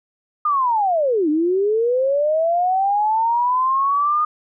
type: linear two-way sweep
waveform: sine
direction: down then up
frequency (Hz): 1230 to 293.7 to 1230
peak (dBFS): -15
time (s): 0.45-4.25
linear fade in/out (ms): 5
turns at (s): 1.29
effects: none